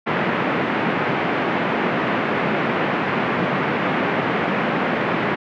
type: band-pass noise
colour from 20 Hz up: pink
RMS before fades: -21 dBFS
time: 0.06-5.36 s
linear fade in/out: 20 ms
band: 160 to 2400 Hz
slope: 24 dB/octave
effects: none